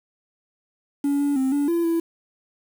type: tone with pitch steps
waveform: triangle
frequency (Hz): 283.3 / 285.8 / 263.8 / 286.7 / 339.1 / 332.8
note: C#4 / D4 / C4 / D4 / E4 / E4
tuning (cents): +38 / -47 / +14 / -42 / +49 / +17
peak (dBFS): -16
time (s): 1.04-2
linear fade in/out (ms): 5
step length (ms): 160
effects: tanh soft clip ceiling -13 dBFS + 7-bit